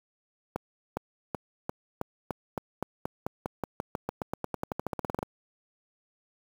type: accelerating click train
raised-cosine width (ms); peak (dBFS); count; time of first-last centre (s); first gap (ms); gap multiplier
1; -16; 30; 0.56-5.228; 410; 0.92
effects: high-pass 80 Hz 12 dB/octave + 7-bit